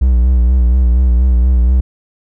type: tone with vibrato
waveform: triangle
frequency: 61.74 Hz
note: B1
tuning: in tune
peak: -5 dBFS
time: 0.01-1.81 s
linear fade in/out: 10 ms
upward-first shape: sine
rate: 4.2 Hz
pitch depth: 71 cents each way
effects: none